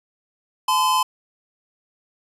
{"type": "tone pair together", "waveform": "square", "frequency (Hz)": [861.1, 1024], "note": ["A5", "C6"], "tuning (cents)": [-38, -38], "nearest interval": "minor third", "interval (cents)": 300, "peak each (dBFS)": [-24, -18], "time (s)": [0.68, 1.03], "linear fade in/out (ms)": 5, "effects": ["resampled to 32000 Hz", "9-bit"]}